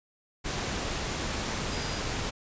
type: tone in noise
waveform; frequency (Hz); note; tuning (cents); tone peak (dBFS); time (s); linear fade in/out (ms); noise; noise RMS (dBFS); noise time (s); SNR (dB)
sine; 4901; D#8; -27; -42; 1.7-2.01; 20; pink; -32; 0.44-2.31; -13
effects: resampled to 16000 Hz